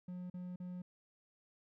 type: tone bursts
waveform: triangle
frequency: 180 Hz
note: F#3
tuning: 47 cents flat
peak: -40 dBFS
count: 3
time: 0.08-0.82 s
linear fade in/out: 5 ms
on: 220 ms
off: 40 ms
effects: none